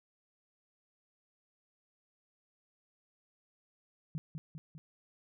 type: tone with echo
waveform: sine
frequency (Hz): 155.56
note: D#3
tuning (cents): 0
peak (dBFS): -34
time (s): 4.15-4.18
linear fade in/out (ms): 0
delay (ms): 200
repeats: 3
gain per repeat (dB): -4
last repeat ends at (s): 4.78
effects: none